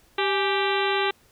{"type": "harmonic tone with a mistuned harmonic", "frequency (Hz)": 392, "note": "G4", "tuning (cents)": 0, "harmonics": [1, 2, 3, 4, 5, 6, 7, 8, 9, 10], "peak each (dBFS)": [-25, -28, -30, -31, -32, -33, -33, -34, -35, -35], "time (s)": [0.18, 1.11], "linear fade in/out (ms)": 5, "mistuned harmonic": 2, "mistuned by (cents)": 91, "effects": ["pink hiss -59 dBFS RMS until 1.31 s"]}